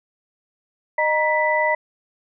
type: tone cluster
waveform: sine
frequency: 614 / 944 / 1985 Hz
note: D#5 / A#5 / B6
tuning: -23 / +22 / +8 cents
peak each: -21 dBFS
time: 0.98-1.75 s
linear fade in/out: 5 ms
effects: none